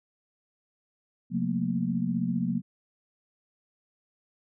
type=tone cluster; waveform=sine; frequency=133 / 180 / 221.5 / 236.5 Hz; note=C3 / F#3 / A3 / A#3; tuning=+29 / -47 / +12 / +25 cents; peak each=-35 / -29 / -32 / -30 dBFS; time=1.3-2.62 s; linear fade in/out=50 ms; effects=none